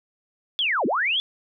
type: linear two-way sweep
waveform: sine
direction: down then up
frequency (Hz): 3496 to 196 to 3496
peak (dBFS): -20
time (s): 0.59-1.2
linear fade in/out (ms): 0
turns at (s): 0.86
effects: none